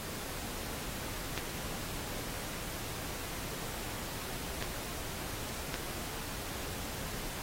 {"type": "clicks", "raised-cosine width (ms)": 0.2, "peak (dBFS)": -16, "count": 3, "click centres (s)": [1.377, 4.625, 5.742], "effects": ["pink hiss -41 dBFS RMS until 7.42 s", "AAC 48 kbps"]}